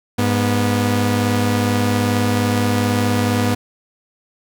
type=tone pair together; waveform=sawtooth; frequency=102.4 / 243.8 Hz; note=G#2 / B3; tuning=-24 / -22 cents; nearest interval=octave + minor third; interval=1502 cents; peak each=-14 dBFS; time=0.18-3.55 s; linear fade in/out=10 ms; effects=none